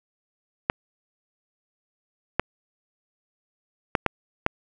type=clicks; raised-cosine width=0.5 ms; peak=-4 dBFS; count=5; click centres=0.699 / 2.396 / 3.952 / 4.063 / 4.464 s; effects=none